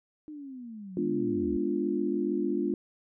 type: linear sweep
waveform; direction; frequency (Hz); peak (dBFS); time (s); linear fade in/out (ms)
sine; down; 310 to 62.1; -39; 0.28-1.57; 0
type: chord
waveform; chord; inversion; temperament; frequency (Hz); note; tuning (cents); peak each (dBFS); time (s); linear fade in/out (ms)
sine; G# diminished seventh; none; equal; 207.7 / 246.9 / 293.7 / 349.2; G#3 / B3 / D4 / F4; 0 / 0 / 0 / 0; -33 / -34 / -31 / -30; 0.97-2.74; 2
effects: none